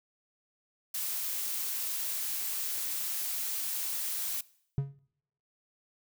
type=noise; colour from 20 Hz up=blue; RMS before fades=-34 dBFS; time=0.94-4.41 s; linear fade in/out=5 ms
type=tone with exponential decay; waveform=triangle; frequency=138.59 Hz; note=C#3; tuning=in tune; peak=-21 dBFS; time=4.78-4.99 s; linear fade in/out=0 ms; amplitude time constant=44 ms
effects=noise-tail reverb RT60 0.7 s tail -22 dB re dry